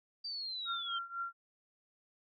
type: linear sweep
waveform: sine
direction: down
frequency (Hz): 4700 to 3094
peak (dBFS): -38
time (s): 0.24-0.99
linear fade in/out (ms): 10
type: tone with tremolo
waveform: sine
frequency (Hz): 1376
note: F6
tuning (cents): -26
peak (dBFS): -34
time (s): 0.65-1.33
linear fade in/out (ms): 50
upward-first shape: triangle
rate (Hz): 4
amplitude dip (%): 90
effects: none